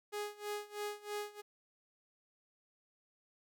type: tone with tremolo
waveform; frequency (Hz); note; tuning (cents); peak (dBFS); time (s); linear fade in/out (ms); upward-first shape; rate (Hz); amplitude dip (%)
sawtooth; 415.3; G#4; 0; -33; 0.12-1.42; 20; sine; 3.1; 90
effects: none